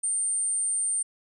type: tone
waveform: sine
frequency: 8900 Hz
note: C#9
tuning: 6 cents sharp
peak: -24 dBFS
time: 0.03-1.03 s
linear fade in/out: 10 ms
effects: none